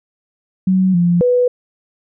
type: tone with pitch steps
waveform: sine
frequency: 187.3 / 173.8 / 493.8 Hz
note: F#3 / F3 / B4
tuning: +21 / -8 / 0 cents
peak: -10 dBFS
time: 0.67-1.48 s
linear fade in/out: 5 ms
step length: 270 ms
effects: none